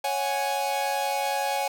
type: chord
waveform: 45% pulse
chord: C# suspended fourth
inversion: none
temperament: equal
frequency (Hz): 554.4 / 740 / 830.6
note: C#5 / F#5 / G#5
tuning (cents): 0 / 0 / 0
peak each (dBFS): -31 / -31 / -27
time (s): 0.04-1.68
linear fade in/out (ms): 5
effects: none